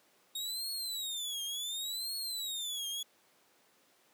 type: tone with vibrato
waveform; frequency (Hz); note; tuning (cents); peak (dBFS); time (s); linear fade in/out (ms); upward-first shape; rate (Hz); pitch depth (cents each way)
sawtooth; 3729; A#7; 0; -33; 0.35-3.03; 5; triangle; 0.69; 270
effects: pink hiss -67 dBFS RMS until 4.13 s + high-pass 300 Hz 12 dB/octave